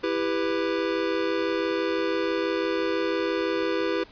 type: chord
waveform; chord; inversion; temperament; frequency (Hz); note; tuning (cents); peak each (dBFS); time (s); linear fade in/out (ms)
square; E minor; none; just; 329.6 / 395.6 / 494.4; E4 / G4 / B4; 0 / +16 / +2; -29; 0.03-4.04; 10
effects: pink hiss -51 dBFS RMS until 4.11 s + resampled to 11025 Hz